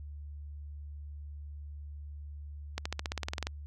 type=accelerating click train; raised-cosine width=0.2 ms; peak=-16 dBFS; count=13; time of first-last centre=2.78-3.469 s; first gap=75 ms; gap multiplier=0.95; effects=added 73 Hz sine -41 dBFS peak until 3.66 s